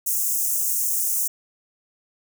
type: high-pass noise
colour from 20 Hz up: white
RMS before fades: -23 dBFS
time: 0.06-1.28 s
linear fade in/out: 10 ms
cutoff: 6200 Hz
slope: 48 dB/octave
effects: none